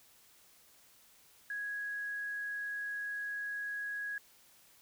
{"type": "tone with quantisation", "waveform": "sine", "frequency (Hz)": 1661, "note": "G#6", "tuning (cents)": 0, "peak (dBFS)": -36, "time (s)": [1.5, 4.18], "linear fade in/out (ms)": 2, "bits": 11, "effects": ["white hiss -63 dBFS RMS until 4.81 s"]}